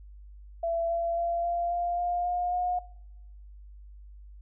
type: tone with pitch steps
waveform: sine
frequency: 671 / 677.6 / 684.3 / 691.1 / 697.9 / 704.8 / 711.7 / 718.7 Hz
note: E5 / E5 / F5 / F5 / F5 / F5 / F5 / F5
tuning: +31 / +48 / -35 / -18 / -1 / +16 / +33 / +49 cents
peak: -26 dBFS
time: 0.63-2.79 s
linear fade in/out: 5 ms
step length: 270 ms
effects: noise-tail reverb RT60 0.9 s tail -22 dB re dry + added 50 Hz sine -45 dBFS peak until 4.41 s